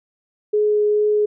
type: tone with vibrato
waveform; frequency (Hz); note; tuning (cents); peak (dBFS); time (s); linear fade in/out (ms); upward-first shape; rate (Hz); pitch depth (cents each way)
sine; 420; G#4; +19; -14; 0.53-1.26; 10; triangle; 2.3; 8
effects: none